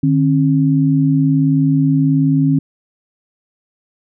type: tone pair together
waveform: sine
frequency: 151.8 / 270.5 Hz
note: D#3 / C#4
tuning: -42 / -42 cents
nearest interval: minor seventh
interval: 1000 cents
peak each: -13 dBFS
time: 0.03-2.59 s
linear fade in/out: 5 ms
effects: none